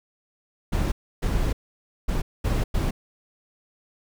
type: noise bursts at uneven times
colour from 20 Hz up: brown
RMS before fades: -23 dBFS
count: 5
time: 0.72-0.92 / 1.22-1.53 / 2.08-2.22 / 2.44-2.64 / 2.74-2.91 s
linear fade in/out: 10 ms
effects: none